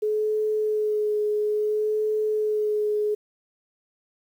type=tone with vibrato; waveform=sine; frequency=425.2 Hz; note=G#4; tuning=41 cents sharp; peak=-21 dBFS; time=0.02-3.15 s; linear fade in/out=10 ms; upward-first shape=sine; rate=0.59 Hz; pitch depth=18 cents each way; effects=9-bit